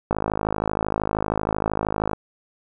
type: click train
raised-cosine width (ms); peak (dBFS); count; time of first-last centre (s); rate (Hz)
1; -8; 108; 0.11-2.133; 52.9
effects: none